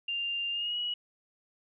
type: tone with pitch glide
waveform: sine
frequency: 2794 to 2916 Hz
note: F7 to F#7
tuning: 0 to -26 cents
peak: -30 dBFS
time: 0.08-0.94 s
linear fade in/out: 5 ms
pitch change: +74 cents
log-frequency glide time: 0.51-0.77 s
effects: none